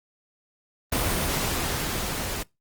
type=noise with level ramp; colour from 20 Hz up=pink; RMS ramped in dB=-24 to -31 dBFS; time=0.92-2.43 s; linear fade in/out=5 ms; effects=noise-tail reverb RT60 0.2 s tail -24 dB re dry + Opus 24 kbps